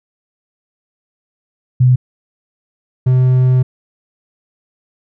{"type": "tone pair in turn", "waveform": ["sine", "triangle"], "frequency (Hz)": [126.4, 127.87], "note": ["B2", "C3"], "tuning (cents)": [41, -39], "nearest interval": "unison", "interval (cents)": 20, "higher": "second", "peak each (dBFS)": -6, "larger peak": "neither", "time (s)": [[1.8, 1.96], [3.06, 3.63]], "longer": "second", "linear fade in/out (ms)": 10, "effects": []}